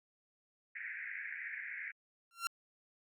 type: band-pass noise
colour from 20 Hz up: pink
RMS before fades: -44 dBFS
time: 0.75-1.92 s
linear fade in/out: 10 ms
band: 1600 to 2300 Hz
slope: 96 dB/octave
type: tone with exponential growth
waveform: sawtooth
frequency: 1370 Hz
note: F6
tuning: 34 cents flat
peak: -27 dBFS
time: 2.31-2.47 s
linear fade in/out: 1 ms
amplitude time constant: 33 ms
effects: AAC 64 kbps